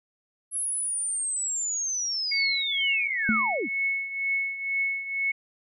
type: linear sweep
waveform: sine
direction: down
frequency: 10960 to 158.3 Hz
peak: -26 dBFS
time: 0.51-3.69 s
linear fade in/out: 50 ms
type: tone with tremolo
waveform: sine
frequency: 2200 Hz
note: C#7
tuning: 14 cents flat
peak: -22 dBFS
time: 2.31-5.32 s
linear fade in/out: 10 ms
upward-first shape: triangle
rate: 2.1 Hz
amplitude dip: 75%
type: tone with exponential decay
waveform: sine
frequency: 220 Hz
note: A3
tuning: in tune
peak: -19 dBFS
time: 3.29-3.55 s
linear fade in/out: 0 ms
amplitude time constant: 56 ms
effects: none